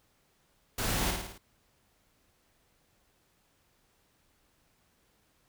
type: noise with echo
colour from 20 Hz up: pink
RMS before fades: -32 dBFS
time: 0.78-1.11 s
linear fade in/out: 5 ms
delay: 54 ms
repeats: 5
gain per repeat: -4 dB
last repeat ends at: 1.38 s
effects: pink hiss -70 dBFS RMS until 5.48 s